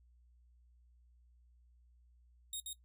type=tone with echo; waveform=15% pulse; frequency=3729 Hz; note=A#7; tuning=in tune; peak=-32 dBFS; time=2.53-2.6 s; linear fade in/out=2 ms; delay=130 ms; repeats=1; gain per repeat=-2 dB; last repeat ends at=2.73 s; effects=noise-tail reverb RT60 0.1 s tail -19 dB re dry + added 60 Hz sine -63 dBFS peak until 2.84 s